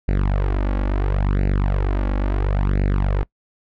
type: tone with flanger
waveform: sawtooth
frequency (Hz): 48.41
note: G1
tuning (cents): -21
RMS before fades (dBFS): -19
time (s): 0.08-3.23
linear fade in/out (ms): 0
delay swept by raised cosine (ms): 0.44 to 3.64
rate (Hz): 0.73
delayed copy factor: +0.85
effects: noise-tail reverb RT60 0.1 s tail -23 dB re dry + low-pass 2000 Hz 12 dB/octave